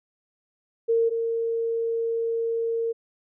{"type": "tone pair in turn", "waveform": "sine", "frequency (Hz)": [458.7, 458.7], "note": ["A#4", "A#4"], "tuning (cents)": [-28, -28], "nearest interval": "unison", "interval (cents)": 0, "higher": "neither", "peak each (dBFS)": [-18, -23], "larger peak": "first", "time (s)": [[0.88, 1.1], [1.1, 2.93]], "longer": "second", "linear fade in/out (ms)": 20, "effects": []}